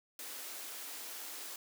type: high-pass noise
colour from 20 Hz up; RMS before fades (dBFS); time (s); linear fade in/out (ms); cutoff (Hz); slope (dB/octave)
white; -45; 0.19-1.56; 2; 250; 96
effects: none